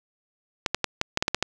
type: clicks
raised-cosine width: 0.2 ms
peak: -5 dBFS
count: 9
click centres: 0.662 / 0.746 / 0.843 / 1.014 / 1.174 / 1.225 / 1.281 / 1.346 / 1.426 s
effects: none